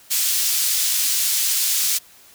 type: high-pass noise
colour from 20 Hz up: pink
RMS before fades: -20 dBFS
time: 0.1-1.99 s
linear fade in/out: 20 ms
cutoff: 4700 Hz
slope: 12 dB/octave
effects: white hiss -49 dBFS RMS until 2.34 s